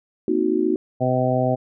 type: chord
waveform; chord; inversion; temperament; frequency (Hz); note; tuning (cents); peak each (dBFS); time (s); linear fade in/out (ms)
sine; C half-diminished seventh; third; equal with one note detuned; 233.1 / 261.6 / 315.8 / 370; Bb3 / C4 / Eb4 / Gb4; 0 / 0 / +26 / 0; -26 / -27 / -21 / -21; 0.28-0.76; 2
type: harmonic tone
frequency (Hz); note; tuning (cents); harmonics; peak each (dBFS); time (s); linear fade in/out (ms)
127.5; C3; -44; 1 / 2 / 3 / 4 / 5 / 6; -23 / -24 / -30 / -25 / -22 / -26; 1-1.56; 20
effects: none